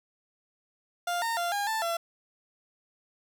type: tone with pitch steps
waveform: 30% pulse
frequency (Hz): 700 / 917 / 693 / 812 / 884 / 676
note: F5 / A#5 / F5 / G#5 / A5 / E5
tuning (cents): +4 / -29 / -14 / -39 / +8 / +43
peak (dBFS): -25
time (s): 1.07-1.97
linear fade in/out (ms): 5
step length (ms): 150
effects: none